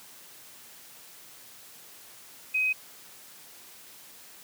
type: tone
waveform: sine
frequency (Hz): 2522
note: D#7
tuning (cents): +23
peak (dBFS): -23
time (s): 2.54-2.73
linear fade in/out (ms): 10
effects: white hiss -50 dBFS RMS until 4.43 s + high-pass 100 Hz 12 dB/octave